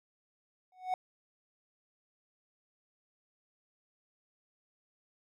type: tone with exponential growth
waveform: triangle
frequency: 740 Hz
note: F#5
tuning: in tune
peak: -24 dBFS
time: 0.72-0.94 s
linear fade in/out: 2 ms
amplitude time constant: 46 ms
effects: none